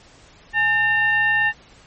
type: tone with frequency modulation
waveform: sine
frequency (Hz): 1800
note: A6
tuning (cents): +39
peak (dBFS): -15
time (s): 0.53-1.53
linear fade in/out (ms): 50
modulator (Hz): 962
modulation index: 0.61
effects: pink hiss -49 dBFS RMS until 1.86 s + MP3 32 kbps